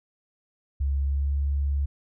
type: tone with pitch glide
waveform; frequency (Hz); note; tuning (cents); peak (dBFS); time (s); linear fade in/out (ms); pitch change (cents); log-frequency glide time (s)
sine; 69.2 to 70.41; C#2 to C#2; -2 to +28; -22; 0.8-1.86; 10; +30; 1.03-1.33
effects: none